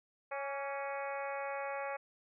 harmonic tone with a mistuned harmonic, 277.2 Hz, C#4, in tune, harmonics 2 / 3 / 4 / 5 / 6 / 7 / 8 / 9, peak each -40 / -42 / -46 / -48 / -49 / -50 / -48 / -52 dBFS, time 0.31-1.97 s, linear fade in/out 10 ms, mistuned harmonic 4, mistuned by +37 cents, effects none

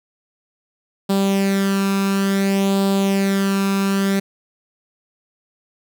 sawtooth tone with flanger, 196 Hz, G3, in tune, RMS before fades -18 dBFS, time 1.09-4.2 s, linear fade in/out 10 ms, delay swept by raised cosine 0.24 to 0.78 ms, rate 0.57 Hz, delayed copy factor +0.6, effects 9-bit

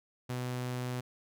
sawtooth tone, 125 Hz, B2, 21 cents sharp, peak -30 dBFS, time 0.29-1.01 s, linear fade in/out 10 ms, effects none

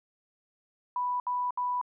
sine tone bursts, 987.8 Hz, B5, in tune, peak -27 dBFS, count 3, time 0.96-1.814 s, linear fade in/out 2 ms, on 240 ms, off 67 ms, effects none

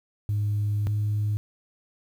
sine tone pair in turn, 103.83 / 104.85 Hz, G#2 / G#2, 0 / +17 cents, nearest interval unison, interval 17 cents, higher second, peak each -21 / -21 dBFS, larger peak neither, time 0.29-0.87 / 0.87-1.37 s, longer first, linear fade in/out 0 ms, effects tanh soft clip ceiling -20 dBFS + 9-bit

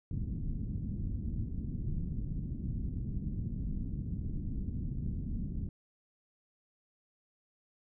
pink low-pass noise, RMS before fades -36 dBFS, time 0.11-5.69 s, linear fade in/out 2 ms, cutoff 230 Hz, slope 24 dB/octave, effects none

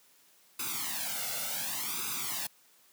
white noise with flanger, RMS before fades -35 dBFS, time 0.59-2.47 s, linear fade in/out 5 ms, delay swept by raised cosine 0.8 to 1.45 ms, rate 0.68 Hz, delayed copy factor +0.9, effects white hiss -63 dBFS RMS until 2.92 s + high-pass 150 Hz 12 dB/octave

